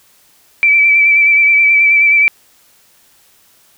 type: tone with vibrato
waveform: sine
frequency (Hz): 2320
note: D7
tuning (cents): -22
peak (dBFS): -6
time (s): 0.63-2.28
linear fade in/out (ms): 0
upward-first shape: sine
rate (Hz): 9.4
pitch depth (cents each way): 28
effects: white hiss -50 dBFS RMS until 3.77 s